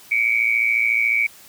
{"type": "tone with amplitude modulation", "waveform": "sine", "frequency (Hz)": 2278, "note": "C#7", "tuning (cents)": 47, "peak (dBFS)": -12, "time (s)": [0.11, 1.27], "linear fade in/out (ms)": 10, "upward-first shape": "sine", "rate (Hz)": 114, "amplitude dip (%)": 85, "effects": ["white hiss -46 dBFS RMS until 1.48 s"]}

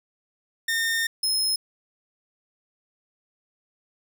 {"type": "tone pair in turn", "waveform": "sawtooth", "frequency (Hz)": [1824, 5159], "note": ["A#6", "E8"], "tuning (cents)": [-38, -38], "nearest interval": "octave + tritone", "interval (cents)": 1800, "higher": "second", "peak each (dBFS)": -19, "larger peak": "neither", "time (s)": [[0.68, 1.07], [1.23, 1.56]], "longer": "first", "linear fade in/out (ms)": 5, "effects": []}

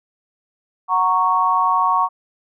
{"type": "chord", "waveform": "sine", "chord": "F# major", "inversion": "none", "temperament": "equal with one note detuned", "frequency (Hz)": [740, 928, 1108.7], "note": ["F#5", "A#5", "C#6"], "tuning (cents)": [0, -8, 0], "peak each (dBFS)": [-22, -19, -16], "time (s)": [0.88, 2.09], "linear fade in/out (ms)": 50, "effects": []}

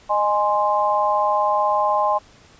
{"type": "chord", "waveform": "sine", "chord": "Ab major", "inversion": "second", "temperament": "equal with one note detuned", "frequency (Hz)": [614.8, 830.6, 1046.5], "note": ["Eb5", "Ab5", "C6"], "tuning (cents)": [-21, 0, 0], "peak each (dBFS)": [-22, -20, -20], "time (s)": [0.09, 2.19], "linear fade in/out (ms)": 20, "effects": ["pink hiss -50 dBFS RMS until 2.59 s", "resampled to 16000 Hz"]}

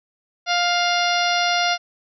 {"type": "harmonic tone", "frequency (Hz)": 702, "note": "F5", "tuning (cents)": 9, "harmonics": [1, 2, 3, 4, 5, 6, 7, 8], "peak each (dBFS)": [-21, -24, -26, -27, -28, -29, -29, -30], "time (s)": [0.46, 1.78], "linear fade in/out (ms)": 50, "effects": []}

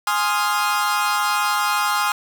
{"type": "chord", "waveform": "40% pulse", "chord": "F minor seventh", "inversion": "first", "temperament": "equal", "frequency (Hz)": [830.6, 1046.5, 1244.5, 1396.9], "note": ["Ab5", "C6", "Eb6", "F6"], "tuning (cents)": [0, 0, 0, 0], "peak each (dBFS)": -23, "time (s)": [0.07, 2.12], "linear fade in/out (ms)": 2, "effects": []}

